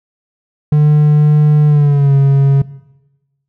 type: tone with pitch glide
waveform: triangle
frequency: 149.8 to 138.16 Hz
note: D3 to C#3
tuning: +35 to -5 cents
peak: -4 dBFS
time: 0.72-2.62 s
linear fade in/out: 5 ms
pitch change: -140 cents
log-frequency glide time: 1.66-2.14 s
effects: noise-tail reverb RT60 1.0 s tail -18 dB re dry